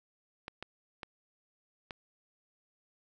clicks, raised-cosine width 0.3 ms, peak -24 dBFS, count 4, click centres 0.481 / 0.626 / 1.032 / 1.908 s, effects none

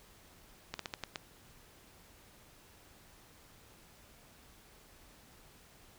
slowing click train, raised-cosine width 0.2 ms, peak -20 dBFS, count 6, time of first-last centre 0.74-1.158 s, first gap 53 ms, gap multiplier 1.23, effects pink hiss -60 dBFS RMS until 5.98 s

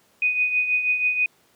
sine tone with tremolo, 2489 Hz, D#7, in tune, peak -16 dBFS, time 0.22-1.26 s, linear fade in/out 2 ms, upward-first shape triangle, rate 6.2 Hz, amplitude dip 65%, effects pink hiss -60 dBFS RMS until 1.55 s + high-pass 150 Hz 12 dB/octave

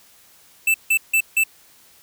square tone bursts, 2648 Hz, E7, 7 cents sharp, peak -15 dBFS, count 4, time 0.67-1.438 s, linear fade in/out 5 ms, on 72 ms, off 160 ms, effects white hiss -52 dBFS RMS until 2.02 s

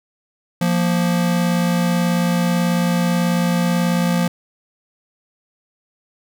square tone pair together, 174.79 / 233.1 Hz, F3 / A#3, +2 / 0 cents, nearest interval perfect fourth, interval 498 cents, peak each -17 / -23 dBFS, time 0.61-4.28 s, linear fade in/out 5 ms, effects none

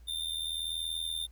square tone with amplitude modulation, 3604 Hz, A7, 41 cents sharp, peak -30 dBFS, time 0.07-1.27 s, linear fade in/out 20 ms, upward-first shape sine, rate 80.6 Hz, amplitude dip 80%, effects added 58 Hz sine -50 dBFS peak until 1.31 s + pink hiss -69 dBFS RMS until 1.31 s

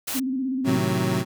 white noise, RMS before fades -29 dBFS, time 0.07-0.2 s, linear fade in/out 10 ms
sine tone with vibrato, 261.6 Hz, C4, in tune, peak -23 dBFS, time 0.14-0.78 s, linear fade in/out 20 ms, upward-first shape square, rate 16 Hz, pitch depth 53 cents each way
25% pulse chord, A diminished seventh, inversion none, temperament equal, 110 / 130.81 / 155.56 / 185 Hz, A2 / C3 / Eb3 / Gb3, 0 / 0 / 0 / 0 cents, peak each -24 / -23 / -26 / -21 dBFS, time 0.64-1.25 s, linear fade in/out 50 ms
effects none

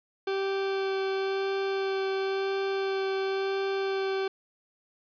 40% pulse tone with vibrato, 388.1 Hz, G4, 17 cents flat, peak -26 dBFS, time 0.27-4.28 s, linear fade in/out 5 ms, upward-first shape sine, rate 0.96 Hz, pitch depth 9 cents each way, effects resampled to 11025 Hz + 9-bit

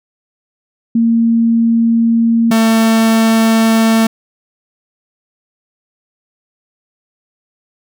sine / 45% pulse tone pair in turn, 230 / 224.2 Hz, A#3 / A3, -23 / +33 cents, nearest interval unison, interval 44 cents, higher first, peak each -8 dBFS, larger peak neither, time 0.95-2.51 / 2.51-4.07 s, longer neither, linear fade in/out 5 ms, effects none

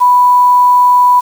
sine tone with quantisation, 987.8 Hz, B5, in tune, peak -4 dBFS, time 0-1.21 s, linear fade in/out 20 ms, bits 5, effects none

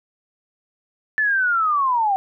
sine linear sweep, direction down, 1760 to 753 Hz, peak -16 dBFS, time 1.18-2.16 s, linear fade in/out 0 ms, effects none

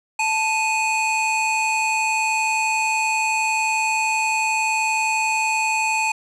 square tone pair together, 879.6 / 2488 Hz, A5 / D#7, -1 / -1 cents, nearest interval octave + tritone, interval 1800 cents, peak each -22 dBFS, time 0.19-6.12 s, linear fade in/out 5 ms, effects resampled to 24000 Hz + 7-bit

